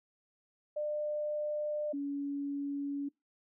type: tone pair in turn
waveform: sine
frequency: 599 / 282.7 Hz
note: D5 / C#4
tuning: +34 / +34 cents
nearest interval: octave + minor second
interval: 1300 cents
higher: first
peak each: -32 / -33 dBFS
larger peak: first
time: 0.76-1.93 / 1.93-3.09 s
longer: first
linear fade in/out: 10 ms
effects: noise-tail reverb RT60 0.2 s tail -23 dB re dry